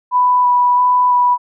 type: tone with vibrato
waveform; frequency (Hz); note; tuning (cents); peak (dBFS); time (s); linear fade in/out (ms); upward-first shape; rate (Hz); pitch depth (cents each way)
sine; 987.8; B5; 0; -9; 0.11-1.38; 50; square; 1.5; 9
effects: none